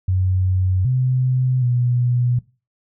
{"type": "tone with pitch steps", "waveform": "sine", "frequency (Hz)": [92.9, 128.1, 122.7], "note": ["F#2", "C3", "B2"], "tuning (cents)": [7, -36, -11], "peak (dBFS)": -15, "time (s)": [0.08, 2.39], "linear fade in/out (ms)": 5, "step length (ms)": 770, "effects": ["noise-tail reverb RT60 0.3 s tail -19 dB re dry"]}